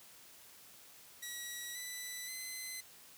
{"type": "tone with pitch steps", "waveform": "10% pulse", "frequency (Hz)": [1929, 1984.4, 2041], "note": ["B6", "B6", "C7"], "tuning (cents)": [-41, 8, -44], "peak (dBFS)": -33, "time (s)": [1.22, 2.81], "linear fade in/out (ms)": 10, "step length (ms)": 530, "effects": ["white hiss -58 dBFS RMS until 3.17 s", "high-pass 60 Hz 12 dB/octave"]}